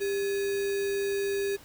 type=tone with sample-and-hold; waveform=sine; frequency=397.8 Hz; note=G4; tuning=25 cents sharp; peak=-26 dBFS; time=0-1.57 s; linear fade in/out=20 ms; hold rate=2100 Hz; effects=pink hiss -52 dBFS RMS until 1.64 s